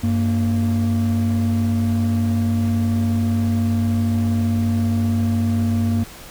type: tone pair together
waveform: triangle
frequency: 96.7 / 230.6 Hz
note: G2 / A#3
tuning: -23 / -19 cents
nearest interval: octave + minor third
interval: 1504 cents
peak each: -16 dBFS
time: 0.03-6.04 s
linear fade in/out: 10 ms
effects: tanh soft clip ceiling -10 dBFS + pink hiss -39 dBFS RMS until 6.3 s